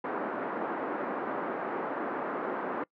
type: band-pass noise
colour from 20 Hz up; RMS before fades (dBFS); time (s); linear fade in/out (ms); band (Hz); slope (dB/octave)
pink; -34; 0.04-2.84; 5; 260 to 1500; 24
effects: noise-tail reverb RT60 0.1 s tail -24 dB re dry